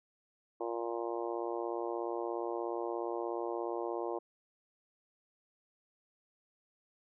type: harmonic tone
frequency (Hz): 116.9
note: A#2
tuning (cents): +5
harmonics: 3 / 4 / 5 / 6 / 7 / 8 / 9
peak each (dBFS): -38 / -40 / -42 / -44 / -45 / -46 / -47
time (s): 0.6-4.19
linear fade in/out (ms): 10
effects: none